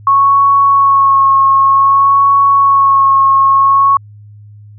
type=tone with vibrato; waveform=sine; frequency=1100 Hz; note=C#6; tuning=14 cents flat; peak=-5 dBFS; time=0.07-3.97 s; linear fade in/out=2 ms; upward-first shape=sine; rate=0.54 Hz; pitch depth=20 cents each way; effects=added 104 Hz sine -33 dBFS peak until 4.78 s